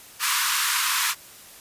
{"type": "high-pass noise", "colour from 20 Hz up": "pink", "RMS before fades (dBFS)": -23, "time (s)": [0.19, 1.15], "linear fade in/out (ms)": 50, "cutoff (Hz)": 960, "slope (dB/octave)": 96, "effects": ["white hiss -46 dBFS RMS until 1.6 s", "resampled to 32000 Hz"]}